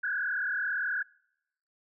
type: tone with frequency modulation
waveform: sine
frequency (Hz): 1568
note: G6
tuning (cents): 0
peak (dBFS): -28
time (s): 0.03-1.03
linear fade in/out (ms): 10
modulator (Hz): 38.3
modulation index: 2.9
effects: noise-tail reverb RT60 0.8 s tail -25 dB re dry